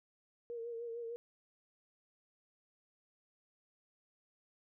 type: tone with vibrato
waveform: sine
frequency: 466.5 Hz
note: A#4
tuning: 1 cent sharp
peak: -40 dBFS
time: 0.5-1.16 s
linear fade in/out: 0 ms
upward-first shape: sine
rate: 6.6 Hz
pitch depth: 39 cents each way
effects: none